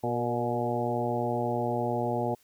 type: harmonic tone with a mistuned harmonic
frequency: 120.4 Hz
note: B2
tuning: 44 cents flat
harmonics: 1 / 2 / 3 / 4 / 5 / 6 / 7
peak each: -34 / -34 / -34 / -34 / -34 / -34 / -34 dBFS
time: 0.03-2.35 s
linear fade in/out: 10 ms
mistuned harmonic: 4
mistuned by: -31 cents
effects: white hiss -64 dBFS RMS until 2.43 s